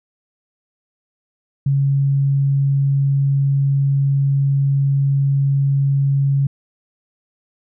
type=tone; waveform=sine; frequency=138.59 Hz; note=C#3; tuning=in tune; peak=-13 dBFS; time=1.66-6.47 s; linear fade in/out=5 ms; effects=none